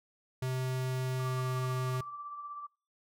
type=tone with pitch glide; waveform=square; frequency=129.1 to 128.21 Hz; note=C3 to C3; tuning=-23 to -35 cents; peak=-32 dBFS; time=0.42-2.01 s; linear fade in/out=5 ms; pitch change=-12 cents; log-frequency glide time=1.13-1.57 s
type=tone with tremolo; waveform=sine; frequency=1167 Hz; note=D6; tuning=11 cents flat; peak=-38 dBFS; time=1.19-2.67 s; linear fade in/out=10 ms; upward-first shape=triangle; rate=16 Hz; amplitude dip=50%
effects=noise-tail reverb RT60 0.4 s tail -26 dB re dry